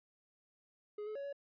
triangle tone with pitch steps, 418.1 / 429 / 559 / 564 Hz, G#4 / A4 / C#5 / C#5, +12 / -44 / +14 / +30 cents, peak -38 dBFS, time 0.98-1.328 s, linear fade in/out 5 ms, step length 87 ms, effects resampled to 11025 Hz

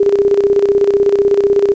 sine tone with tremolo, 402 Hz, G4, 44 cents sharp, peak -6 dBFS, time 0-1.74 s, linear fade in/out 5 ms, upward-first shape square, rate 16 Hz, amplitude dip 60%, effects resampled to 16000 Hz + 8-bit

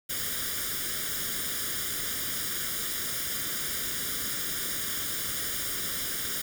white noise with comb filter, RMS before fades -32 dBFS, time 0.09-6.42 s, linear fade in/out 10 ms, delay 0.58 ms, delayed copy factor +0.8, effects none

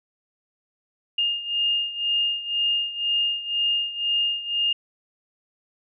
sine beating tone pair, 2827 / 2829 Hz, F7 / F7, +20 / +22 cents, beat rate 2 Hz, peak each -23 / -27 dBFS, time 1.18-4.73 s, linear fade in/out 5 ms, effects none

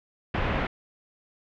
pink low-pass noise, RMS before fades -27 dBFS, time 0.34-0.67 s, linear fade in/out 5 ms, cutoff 2700 Hz, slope 24 dB/octave, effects none

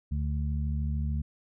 harmonic tone, 73.42 Hz, D2, in tune, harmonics 1 / 2 / 3, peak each -28 / -34 / -38 dBFS, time 0.11-1.22 s, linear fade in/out 10 ms, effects none

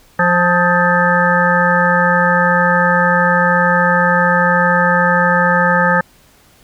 harmonic tone with a mistuned harmonic, 175.8 Hz, F3, 12 cents sharp, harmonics 1 / 3 / 5 / 7 / 9 / 10, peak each -17 / -17 / -17 / -17 / -17 / -17 dBFS, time 0.19-6.01 s, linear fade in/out 5 ms, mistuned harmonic 7, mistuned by +40 cents, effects pink hiss -49 dBFS RMS until 6.63 s

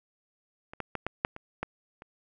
clicks, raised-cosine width 0.5 ms, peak -27 / -18 / -17 / -15 / -9 / -26 / -16 / -30 dBFS, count 8, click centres 0.735 / 0.803 / 0.953 / 1.066 / 1.249 / 1.364 / 1.63 / 2.021 s, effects none

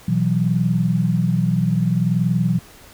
sine chord, B suspended fourth, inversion none, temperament just, 123.47 / 164.63 / 185.21 Hz, B2 / E3 / F#3, 0 / -2 / +2 cents, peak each -21 / -19 / -20 dBFS, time 0.08-2.59 s, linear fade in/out 5 ms, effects pink hiss -45 dBFS RMS until 2.93 s

